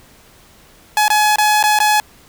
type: tone with dropouts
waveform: sawtooth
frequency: 846 Hz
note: G#5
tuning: 32 cents sharp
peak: -7 dBFS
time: 0.97-2 s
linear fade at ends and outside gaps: 1 ms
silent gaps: 1.081-1.102 / 1.359-1.384 / 1.628-1.638 / 1.789-1.802 s
effects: pink hiss -47 dBFS RMS until 2.28 s